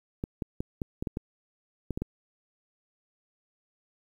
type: clicks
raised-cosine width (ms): 3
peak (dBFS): -18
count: 10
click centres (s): 0.239 / 0.422 / 0.605 / 0.818 / 1.025 / 1.072 / 1.171 / 1.907 / 1.975 / 2.02
effects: 9-bit